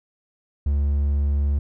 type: tone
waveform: triangle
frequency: 71.4 Hz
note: D2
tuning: 48 cents flat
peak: -16 dBFS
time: 0.66-1.59 s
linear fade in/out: 5 ms
effects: none